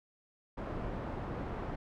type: low-pass noise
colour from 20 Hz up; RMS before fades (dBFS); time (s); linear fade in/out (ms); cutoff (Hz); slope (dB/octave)
pink; -39; 0.57-1.76; 10; 1100; 12
effects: none